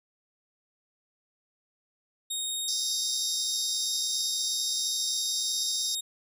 20% pulse tone, 3729 Hz, A#7, in tune, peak -24 dBFS, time 2.3-6.01 s, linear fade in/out 10 ms
pink band-pass noise, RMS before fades -33 dBFS, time 2.68-5.95 s, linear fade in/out 2 ms, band 4700 to 6100 Hz, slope 96 dB/octave
effects none

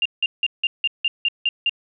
sine tone bursts, 2794 Hz, F7, in tune, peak -16 dBFS, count 9, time 0.02-1.695 s, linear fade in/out 2 ms, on 35 ms, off 170 ms, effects none

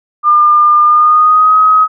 sine tone with pitch glide, 1203 to 1266.5 Hz, D6 to D#6, +41 to +30 cents, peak -4 dBFS, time 0.23-1.88 s, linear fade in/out 50 ms, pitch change +89 cents, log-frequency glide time 0.83-1.57 s, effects none

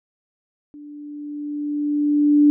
sine tone with level ramp, 293.7 Hz, D4, in tune, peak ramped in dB -37 to -9 dBFS, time 0.74-2.5 s, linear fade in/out 0 ms, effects none

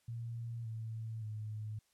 sine tone with pitch steps, 116.54 / 111.92 / 107.49 Hz, A#2 / A2 / A2, 0 / +30 / -40 cents, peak -39 dBFS, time 0.08-1.79 s, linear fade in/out 5 ms, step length 570 ms, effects white hiss -75 dBFS RMS until 1.93 s + low-pass 11000 Hz 12 dB/octave

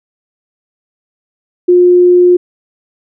sine tone, 356.7 Hz, F4, 37 cents sharp, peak -3 dBFS, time 1.68-2.37 s, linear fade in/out 10 ms, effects none

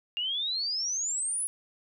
sine exponential sweep, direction up, 2794 to 10548 Hz, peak -28 dBFS, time 0.17-1.47 s, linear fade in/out 0 ms, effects none

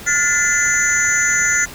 sine tone cluster, 1426 / 1756 / 2029 / 6170 / 6920 Hz, F6 / A6 / B6 / G8 / A8, +36 / -4 / +46 / -28 / -30 cents, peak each -20 dBFS, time 0.06-1.66 s, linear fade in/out 20 ms, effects pink hiss -35 dBFS RMS until 1.74 s

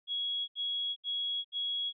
sine tone bursts, 3329 Hz, G#7, 3 cents sharp, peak -31 dBFS, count 4, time 0.07-1.929 s, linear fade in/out 50 ms, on 410 ms, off 73 ms, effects none

